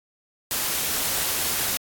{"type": "noise", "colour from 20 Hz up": "white", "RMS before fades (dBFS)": -25, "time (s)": [0.51, 1.77], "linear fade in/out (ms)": 0, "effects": ["AAC 64 kbps"]}